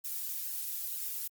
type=noise with flanger; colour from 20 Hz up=violet; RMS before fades=-37 dBFS; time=0.04-1.28 s; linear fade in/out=10 ms; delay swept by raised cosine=0.84 to 4.74 ms; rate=2.2 Hz; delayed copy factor=-1; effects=Opus 48 kbps